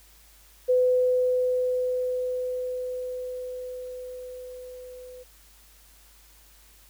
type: tone with level ramp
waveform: sine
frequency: 503 Hz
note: B4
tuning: 32 cents sharp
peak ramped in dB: -17 to -41 dBFS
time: 0.68-5.24 s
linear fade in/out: 20 ms
effects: added 51 Hz sine -56 dBFS peak until 6.89 s + white hiss -56 dBFS RMS until 6.89 s